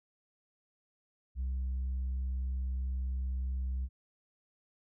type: tone with tanh clipping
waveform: sine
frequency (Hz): 64.5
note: C2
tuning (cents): -24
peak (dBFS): -32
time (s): 1.35-3.89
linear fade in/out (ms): 50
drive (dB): 1
effects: none